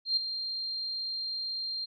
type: tone with ADSR envelope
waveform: sine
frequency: 4186 Hz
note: C8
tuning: in tune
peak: -22 dBFS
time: 0.05-1.86 s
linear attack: 120 ms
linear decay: 5 ms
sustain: -10 dB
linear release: 20 ms
effects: none